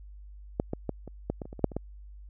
clicks, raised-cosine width 2 ms, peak -12 / -17 / -16 / -28 / -15 / -22 / -29 / -29 / -27 / -8 / -28 / -17 dBFS, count 12, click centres 0.599 / 0.734 / 0.893 / 1.077 / 1.3 / 1.418 / 1.455 / 1.529 / 1.593 / 1.643 / 1.718 / 1.766 s, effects added 50 Hz sine -44 dBFS peak until 2.29 s

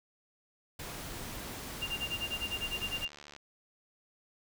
pink noise, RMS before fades -42 dBFS, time 0.79-3.05 s, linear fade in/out 5 ms
sine tone with tremolo, 2794 Hz, F7, in tune, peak -31 dBFS, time 1.81-3.09 s, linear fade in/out 20 ms, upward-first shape sine, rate 9.9 Hz, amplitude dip 100%
click train, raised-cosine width 0.2 ms, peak -31 dBFS, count 46, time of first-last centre 2.75-3.364 s, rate 73.3 Hz
effects none

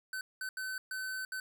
square tone bursts at uneven times, 1523 Hz, F#6, 50 cents sharp, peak -37 dBFS, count 5, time 0.13-0.21 / 0.41-0.49 / 0.57-0.78 / 0.91-1.25 / 1.32-1.4 s, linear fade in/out 2 ms, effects 11-bit

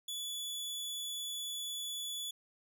sawtooth tone, 3434 Hz, A7, 43 cents flat, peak -35 dBFS, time 0.08-2.31 s, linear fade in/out 5 ms, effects none

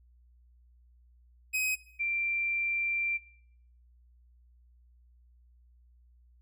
45% pulse / sine tone pair in turn, 2525 / 2360 Hz, D#7 / D7, +25 / +8 cents, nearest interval minor second, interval 117 cents, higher first, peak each -27 / -28 dBFS, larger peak first, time 1.53-1.76 / 1.99-3.18 s, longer second, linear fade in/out 20 ms, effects noise-tail reverb RT60 0.7 s tail -19 dB re dry + added 60 Hz sine -58 dBFS peak until 6.41 s

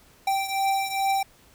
square beating tone pair, 780 / 782.4 Hz, G5 / G5, -9 / -4 cents, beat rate 2.4 Hz, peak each -25 / -29 dBFS, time 0.27-1.23 s, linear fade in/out 5 ms, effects pink hiss -56 dBFS RMS until 1.54 s

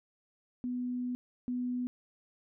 sine tone pair in turn, 247.8 / 247.8 Hz, B3 / B3, +6 / +6 cents, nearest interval unison, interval 0 cents, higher neither, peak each -32 / -31 dBFS, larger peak second, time 0.64-1.15 / 1.48-1.87 s, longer first, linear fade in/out 0 ms, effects none

